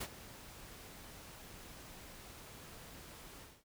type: noise with ADSR envelope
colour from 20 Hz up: pink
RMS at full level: -38 dBFS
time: 0-3.64 s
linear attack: 14 ms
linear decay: 55 ms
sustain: -15 dB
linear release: 250 ms
effects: none